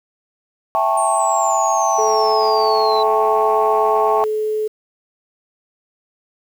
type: chord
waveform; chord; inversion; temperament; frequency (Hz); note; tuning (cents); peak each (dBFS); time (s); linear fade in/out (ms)
sine; A dominant seventh; second; just; 660 / 792 / 880 / 1100; E5 / G5 / A5 / C#6; +2 / +18 / 0 / -14; -19; 0.75-4.24; 0
type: exponential sweep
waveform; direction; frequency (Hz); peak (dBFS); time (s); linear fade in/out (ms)
sine; down; 8800 to 3951; -24; 0.97-3.03; 5
type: tone with pitch glide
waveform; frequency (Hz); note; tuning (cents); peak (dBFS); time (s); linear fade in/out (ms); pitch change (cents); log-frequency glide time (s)
sine; 434.1 to 430.1; A4 to A4; -23 to -39; -17; 1.98-4.68; 10; -16; 2.8-4.23
effects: tanh soft clip ceiling -4 dBFS + 7-bit